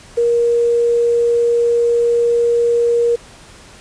sine tone with quantisation, 472 Hz, A#4, 22 cents sharp, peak -11 dBFS, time 0.17-3.16 s, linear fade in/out 10 ms, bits 6, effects pink hiss -41 dBFS RMS until 3.8 s + resampled to 22050 Hz

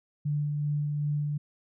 sine tone with tremolo, 147.3 Hz, D3, 6 cents sharp, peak -25 dBFS, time 0.25-1.38 s, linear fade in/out 10 ms, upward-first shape sine, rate 2.6 Hz, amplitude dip 25%, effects none

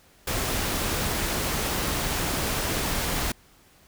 pink noise, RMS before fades -27 dBFS, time 0.27-3.32 s, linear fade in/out 5 ms, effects pink hiss -57 dBFS RMS until 3.87 s

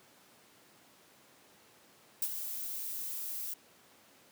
violet noise with ADSR envelope, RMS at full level -30 dBFS, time 2.22-3.54 s, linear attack 5 ms, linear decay 49 ms, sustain -9 dB, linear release 4 ms, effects pink hiss -61 dBFS RMS until 4.31 s + high-pass 200 Hz 12 dB/octave

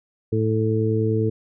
harmonic tone, 110 Hz, A2, in tune, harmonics 1 / 2 / 3 / 4, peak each -21 / -27 / -26 / -23 dBFS, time 0.32-1.3 s, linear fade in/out 10 ms, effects none

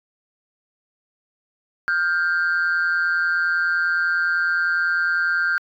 sine tone pair together, 1407 / 1576.9 Hz, F6 / G6, +12 / +10 cents, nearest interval major second, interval 198 cents, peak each -19 dBFS, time 1.88-5.58 s, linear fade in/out 0 ms, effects tanh soft clip ceiling -14 dBFS

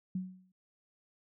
sine tone with exponential decay, 185.4 Hz, F#3, 4 cents sharp, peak -30 dBFS, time 0.15-0.52 s, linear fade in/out 5 ms, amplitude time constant 79 ms, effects none

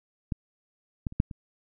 clicks, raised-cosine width 5 ms, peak -16 / -17 / -29 / -9 / -26 dBFS, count 5, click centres 0.322 / 1.068 / 1.124 / 1.201 / 1.312 s, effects none

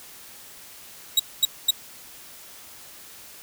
sawtooth tone bursts, 3822 Hz, A#7, 43 cents sharp, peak -12 dBFS, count 3, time 1.17-1.708 s, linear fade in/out 5 ms, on 26 ms, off 230 ms, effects white hiss -45 dBFS RMS until 3.42 s

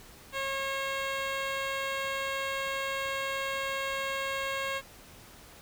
10% pulse tone with notch filter, 543 Hz, C#5, 36 cents flat, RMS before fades -33 dBFS, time 0.32-4.82 s, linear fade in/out 50 ms, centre 11000 Hz, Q 0.56, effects pink hiss -52 dBFS RMS until 5.61 s

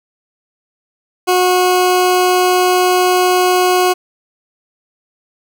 20% pulse tone, 364.1 Hz, F#4, 28 cents flat, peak -5 dBFS, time 1.27-3.94 s, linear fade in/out 20 ms, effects none

